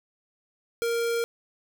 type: tone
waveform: square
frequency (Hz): 466.2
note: A#4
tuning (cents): 0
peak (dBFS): -25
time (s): 0.82-1.24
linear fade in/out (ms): 0
effects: none